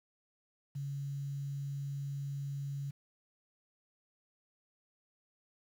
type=tone with quantisation; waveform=sine; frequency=140 Hz; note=C#3; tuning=18 cents sharp; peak=-36 dBFS; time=0.75-2.91 s; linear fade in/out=10 ms; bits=10; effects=none